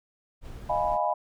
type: noise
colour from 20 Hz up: brown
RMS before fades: -40 dBFS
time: 0.41-0.99 s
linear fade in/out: 50 ms
type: chord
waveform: sine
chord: F half-diminished seventh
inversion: third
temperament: equal with one note detuned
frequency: 618.3 / 698.5 / 830.6 / 987.8 Hz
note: Eb5 / F5 / Ab5 / Cb6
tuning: -11 / 0 / 0 / 0 cents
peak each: -29 dBFS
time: 0.69-1.14 s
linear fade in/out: 10 ms
effects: none